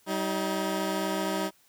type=tone pair together; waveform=15% pulse; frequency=192.56 / 316.5 Hz; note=G3 / D#4; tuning=-31 / +30 cents; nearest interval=major sixth; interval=861 cents; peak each=-24 dBFS; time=0.06-1.51 s; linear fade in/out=50 ms; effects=white hiss -63 dBFS RMS until 1.68 s